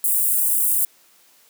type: high-pass noise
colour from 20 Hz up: white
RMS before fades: -19 dBFS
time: 0.04-0.85 s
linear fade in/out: 2 ms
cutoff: 8400 Hz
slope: 48 dB/octave
effects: white hiss -55 dBFS RMS until 1.49 s + high-pass 200 Hz 12 dB/octave